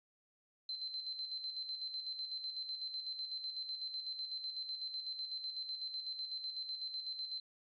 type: tone with tremolo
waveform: sine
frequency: 4086 Hz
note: C8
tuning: 42 cents flat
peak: -38 dBFS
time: 0.69-7.4 s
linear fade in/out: 2 ms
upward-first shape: square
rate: 8 Hz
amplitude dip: 50%
effects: resampled to 11025 Hz